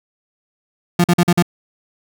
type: tone bursts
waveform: 35% pulse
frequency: 174.4 Hz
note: F3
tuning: 2 cents flat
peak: -8 dBFS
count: 5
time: 0.99-1.425 s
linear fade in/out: 5 ms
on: 51 ms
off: 45 ms
effects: none